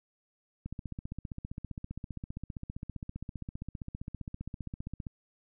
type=click train; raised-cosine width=5 ms; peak=-26 dBFS; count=68; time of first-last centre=0.66-5.068 s; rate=15.2 Hz; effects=none